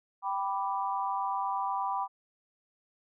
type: chord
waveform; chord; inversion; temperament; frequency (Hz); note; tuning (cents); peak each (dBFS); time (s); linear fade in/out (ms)
sine; G major; none; equal; 784 / 987.8 / 1174.7; G5 / B5 / D6; 0 / 0 / 0; -33 / -32 / -36; 0.22-2.08; 50
effects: none